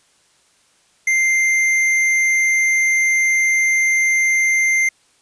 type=tone with tanh clipping; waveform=sine; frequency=2093 Hz; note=C7; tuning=in tune; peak=-15 dBFS; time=1.07-4.89 s; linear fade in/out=5 ms; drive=12 dB; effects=white hiss -57 dBFS RMS until 5.21 s + resampled to 22050 Hz